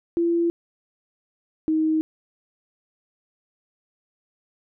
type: tone pair in turn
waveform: sine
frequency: 339.5 / 314.8 Hz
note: F4 / D#4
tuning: -49 / +20 cents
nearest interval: minor second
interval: 131 cents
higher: first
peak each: -18 dBFS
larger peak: neither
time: 0.17-0.5 / 1.68-2.01 s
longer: neither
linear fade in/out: 0 ms
effects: none